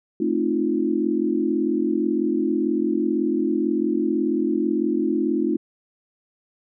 sine chord, F dominant seventh, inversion first, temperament equal with one note detuned, 220 / 265 / 311.1 / 349.2 Hz, A3 / C4 / Eb4 / F4, 0 / +22 / 0 / 0 cents, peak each -26 / -26 / -23 / -24 dBFS, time 0.2-5.57 s, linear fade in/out 5 ms, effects none

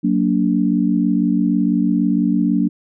sine chord, Gb augmented, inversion none, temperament just, 185 / 231.2 / 289.1 Hz, Gb3 / Bb3 / D4, 0 / -14 / -27 cents, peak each -18 dBFS, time 0.03-2.69 s, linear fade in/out 20 ms, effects none

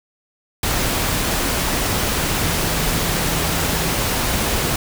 sine tone in noise, 164.81 Hz, E3, in tune, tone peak -27 dBFS, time 2.45-3.94 s, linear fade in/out 2 ms, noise pink, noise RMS -20 dBFS, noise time 0.63-4.76 s, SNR -10 dB, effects none

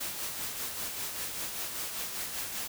white noise with tremolo, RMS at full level -35 dBFS, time 0-2.68 s, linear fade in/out 10 ms, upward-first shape sine, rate 5.1 Hz, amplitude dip 40%, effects none

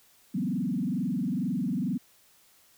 sine tone with frequency modulation, 216 Hz, A3, 32 cents flat, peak -26 dBFS, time 0.34-1.98 s, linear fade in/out 10 ms, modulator 22.2 Hz, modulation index 2.3, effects white hiss -61 dBFS RMS until 2.77 s

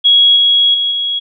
sine tone with level steps, 3322 Hz, G#7, in tune, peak -5 / -7 / -12 / -14 dBFS, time 0.04-1.2 s, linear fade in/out 20 ms, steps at 0.36 / 0.74 / 0.91 s, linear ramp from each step 5 ms, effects none

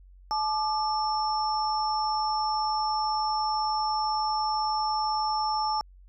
sine tone cluster, 862 / 1192 / 5400 Hz, A5 / D6 / E8, -36 / +25 / +41 cents, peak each -26 / -32 / -33 dBFS, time 0.31-5.81 s, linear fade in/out 0 ms, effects added 46 Hz sine -49 dBFS peak until 6.08 s

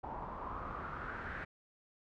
pink noise with low-pass filter sweep, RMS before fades -43 dBFS, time 0.03-1.45 s, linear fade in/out 10 ms, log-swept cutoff 880 to 1700 Hz, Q 4.5, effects none

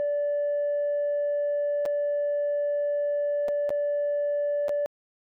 sine tone with dropouts, 581 Hz, D5, 19 cents flat, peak -22 dBFS, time 0-4.86 s, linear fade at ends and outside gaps 0 ms, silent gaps 1.854-1.86 / 3.483-3.487 / 3.693-3.704 / 4.683-4.693 s, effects tanh soft clip ceiling -21 dBFS

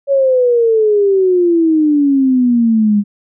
sine exponential sweep, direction down, 562 to 201.5 Hz, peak -8 dBFS, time 0.07-3.04 s, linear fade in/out 50 ms, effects none

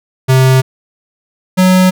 square tone pair in turn, 130.81 / 184.99 Hz, C3 / F#3, 0 / 0 cents, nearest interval tritone, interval 600 cents, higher second, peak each -6 / -6 dBFS, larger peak neither, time 0.28-0.62 / 1.57-1.91 s, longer neither, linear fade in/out 20 ms, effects none

